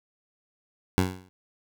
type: tone with exponential decay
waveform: 15% pulse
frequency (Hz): 92.5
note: F#2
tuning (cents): 0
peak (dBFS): -11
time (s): 0.98-1.29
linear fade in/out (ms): 0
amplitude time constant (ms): 66
effects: none